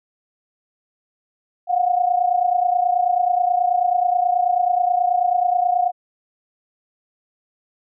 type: tone pair together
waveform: sine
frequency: 710.7 / 740 Hz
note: F5 / F#5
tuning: +30 / 0 cents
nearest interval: minor second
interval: 70 cents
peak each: -17 / -20 dBFS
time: 1.67-5.92 s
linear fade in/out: 50 ms
effects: none